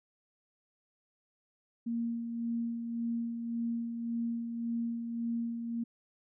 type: tone with tremolo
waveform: sine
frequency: 232.9 Hz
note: A#3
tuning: 1 cent flat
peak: -30 dBFS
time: 1.86-5.84 s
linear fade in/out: 10 ms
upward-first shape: sine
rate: 1.8 Hz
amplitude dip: 45%
effects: none